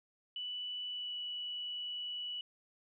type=tone with pitch glide; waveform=sine; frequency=2969 to 2950 Hz; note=F#7 to F#7; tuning=+5 to -6 cents; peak=-38 dBFS; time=0.36-2.41 s; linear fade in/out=2 ms; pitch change=-11 cents; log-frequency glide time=0.89-1.14 s; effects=none